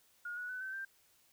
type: tone with pitch steps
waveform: sine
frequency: 1433 / 1467.3 / 1502.5 / 1538.5 / 1575.4 Hz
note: F6 / F#6 / F#6 / G6 / G6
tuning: +44 / -15 / +26 / -33 / +8 cents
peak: -39 dBFS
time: 0.25-0.85 s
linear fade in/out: 5 ms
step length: 120 ms
effects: white hiss -69 dBFS RMS until 1.32 s